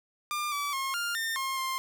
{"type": "tone with pitch steps", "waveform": "sawtooth", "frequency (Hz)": [1198, 1151, 1076, 1403, 1812, 1069, 1055], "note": ["D6", "D6", "C6", "F6", "A#6", "C6", "C6"], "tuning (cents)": [34, -35, 48, 8, -50, 37, 14], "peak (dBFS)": -26, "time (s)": [0.31, 1.78], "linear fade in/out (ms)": 0, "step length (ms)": 210, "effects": []}